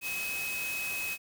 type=tone in noise; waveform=sine; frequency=2550 Hz; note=D#7; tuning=42 cents sharp; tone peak=-33 dBFS; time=0.01-1.18 s; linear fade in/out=50 ms; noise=white; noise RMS=-39 dBFS; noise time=0.01-1.18 s; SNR=+3 dB; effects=none